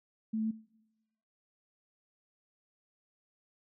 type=tone with pitch steps; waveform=sine; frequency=220.3 / 218.7 / 221.2 Hz; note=A3 / A3 / A3; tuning=+2 / -10 / +9 cents; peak=-30 dBFS; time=0.33-0.513 s; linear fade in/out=10 ms; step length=61 ms; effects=noise-tail reverb RT60 1.0 s tail -22 dB re dry